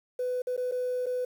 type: tone with dropouts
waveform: sine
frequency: 500 Hz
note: B4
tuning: 21 cents sharp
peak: -26 dBFS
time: 0.19-1.25 s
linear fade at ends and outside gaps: 5 ms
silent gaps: 0.42-0.47 / 0.566-0.576 / 0.714-0.72 / 1.06-1.065 s
effects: tanh soft clip ceiling -24 dBFS + 9-bit